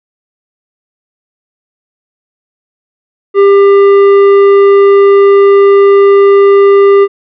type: tone with tanh clipping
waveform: sine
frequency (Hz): 398.2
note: G4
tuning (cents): +27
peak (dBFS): -3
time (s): 3.34-7.08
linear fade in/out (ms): 50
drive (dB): 10
effects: none